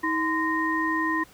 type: tone cluster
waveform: sine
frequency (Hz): 319.6 / 1028 / 1855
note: D#4 / C6 / A#6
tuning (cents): +47 / -31 / -9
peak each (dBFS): -27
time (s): 0.03-1.24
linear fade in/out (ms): 10
effects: pink hiss -53 dBFS RMS until 1.33 s